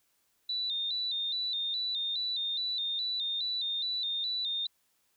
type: tone with vibrato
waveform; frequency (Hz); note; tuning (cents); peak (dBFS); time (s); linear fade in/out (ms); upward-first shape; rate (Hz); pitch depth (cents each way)
sine; 3800; A#7; +33; -30; 0.49-4.67; 5; square; 2.4; 71
effects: white hiss -73 dBFS RMS until 5.16 s